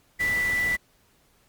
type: tone in noise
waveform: sine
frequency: 1975.5 Hz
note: B6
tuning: in tune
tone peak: -22 dBFS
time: 0.19-0.77 s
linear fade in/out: 20 ms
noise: pink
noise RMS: -36 dBFS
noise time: 0.19-0.77 s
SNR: +11 dB
effects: pink hiss -63 dBFS RMS until 1.48 s + Opus 48 kbps